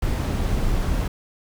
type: noise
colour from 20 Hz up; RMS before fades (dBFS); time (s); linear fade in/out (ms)
brown; -22; 0.02-1.08; 5
effects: none